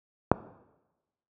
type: click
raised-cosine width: 1 ms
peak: -3 dBFS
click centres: 0.316 s
effects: noise-tail reverb RT60 1.0 s tail -17 dB re dry + high-pass 80 Hz 12 dB/octave